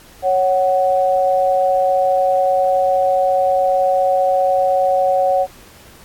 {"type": "tone pair together", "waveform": "sine", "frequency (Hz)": [553.1, 745], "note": ["C#5", "F#5"], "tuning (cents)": [-4, 12], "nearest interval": "perfect fourth", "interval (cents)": 516, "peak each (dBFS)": -15, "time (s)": [0.22, 5.47], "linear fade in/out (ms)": 50, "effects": ["pink hiss -44 dBFS RMS until 6.04 s", "AAC 64 kbps"]}